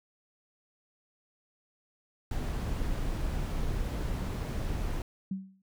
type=noise; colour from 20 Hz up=brown; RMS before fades=-32 dBFS; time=2.31-5.02 s; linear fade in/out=2 ms
type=tone with exponential decay; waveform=sine; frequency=191.3 Hz; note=G3; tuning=42 cents flat; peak=-28 dBFS; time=5.31-5.62 s; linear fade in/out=5 ms; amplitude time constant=66 ms
effects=none